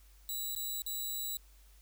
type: tone with dropouts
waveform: 10% pulse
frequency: 3921 Hz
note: B7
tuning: 13 cents flat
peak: -28 dBFS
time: 0.29-1.37 s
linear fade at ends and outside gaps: 1 ms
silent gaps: 0.551-0.562 / 0.82-0.863 s
effects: added 50 Hz sine -57 dBFS peak until 1.81 s + white hiss -66 dBFS RMS until 1.81 s